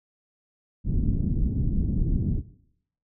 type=low-pass noise; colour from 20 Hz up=pink; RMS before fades=-24 dBFS; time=0.84-2.42 s; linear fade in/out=50 ms; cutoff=250 Hz; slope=24 dB/octave; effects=noise-tail reverb RT60 0.7 s tail -17 dB re dry